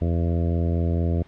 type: harmonic tone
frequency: 84.4 Hz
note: E2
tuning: 41 cents sharp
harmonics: 1 / 2 / 3 / 4 / 5 / 6 / 7 / 8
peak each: -21 / -27 / -31 / -33 / -35 / -37 / -38 / -39 dBFS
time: 0.01-1.23 s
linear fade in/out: 10 ms
effects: pink hiss -54 dBFS RMS until 1.27 s + low-pass 3000 Hz 12 dB/octave